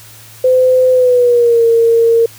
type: tone with pitch glide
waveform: sine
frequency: 511 to 460.5 Hz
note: C5 to A#4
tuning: -41 to -21 cents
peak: -6 dBFS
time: 0.44-2.26 s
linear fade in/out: 5 ms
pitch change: -180 cents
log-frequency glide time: 0.92-1.64 s
effects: added 110 Hz sine -41 dBFS peak until 2.38 s + white hiss -38 dBFS RMS until 2.38 s